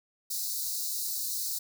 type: high-pass noise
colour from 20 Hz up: white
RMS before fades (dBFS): -33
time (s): 0.3-1.59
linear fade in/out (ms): 10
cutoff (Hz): 3900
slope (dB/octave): 96
effects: none